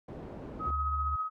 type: low-pass noise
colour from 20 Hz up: white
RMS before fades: -43 dBFS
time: 0.08-0.71 s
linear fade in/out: 5 ms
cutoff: 400 Hz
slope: 12 dB/octave
type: tone with tremolo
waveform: sine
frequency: 1267 Hz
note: D#6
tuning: 31 cents sharp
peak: -28 dBFS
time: 0.59-1.3 s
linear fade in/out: 50 ms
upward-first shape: triangle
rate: 15 Hz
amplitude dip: 45%
type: tone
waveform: sine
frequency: 73.2 Hz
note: D2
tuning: 5 cents flat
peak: -32 dBFS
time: 0.67-1.16 s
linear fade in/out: 5 ms
effects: none